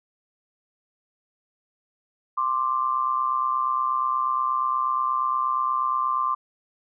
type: tone pair together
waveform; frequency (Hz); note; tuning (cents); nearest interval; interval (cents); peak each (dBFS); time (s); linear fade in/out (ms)
sine; 1048.6 / 1177; C6 / D6; +3 / +3; major second; 200; -24; 2.37-6.35; 10
effects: none